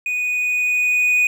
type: tone with level ramp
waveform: triangle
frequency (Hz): 2478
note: D#7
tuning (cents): -8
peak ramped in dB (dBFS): -18 to -11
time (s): 0.06-1.27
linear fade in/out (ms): 2
effects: none